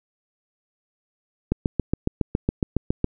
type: click train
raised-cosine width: 3 ms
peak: -7 dBFS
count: 12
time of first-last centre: 1.52-3.044 s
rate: 7.22 Hz
effects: none